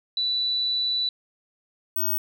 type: tone pair in turn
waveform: sine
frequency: 3964 / 15801 Hz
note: B7 / B9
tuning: +6 / 0 cents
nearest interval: 2 octaves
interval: 2394 cents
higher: second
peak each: -22 / -22 dBFS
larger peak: neither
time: 0.17-1.09 / 1.96-2.18 s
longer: first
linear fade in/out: 2 ms
effects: none